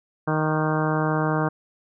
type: harmonic tone with a mistuned harmonic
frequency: 155.56 Hz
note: D#3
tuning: in tune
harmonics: 1 / 2 / 3 / 4 / 5 / 6 / 7 / 8 / 9 / 10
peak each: -24 / -27 / -29 / -30 / -31 / -32 / -32 / -33 / -34 / -34 dBFS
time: 0.27-1.49 s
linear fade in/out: 10 ms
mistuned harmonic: 8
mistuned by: -42 cents
effects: none